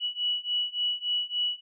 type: beating tone pair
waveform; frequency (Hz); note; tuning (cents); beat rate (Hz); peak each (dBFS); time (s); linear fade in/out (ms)
sine; 2938 / 2941.5; F#7 / F#7; -13 / -11; 3.5; -30 / -29; 0-1.61; 50
effects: none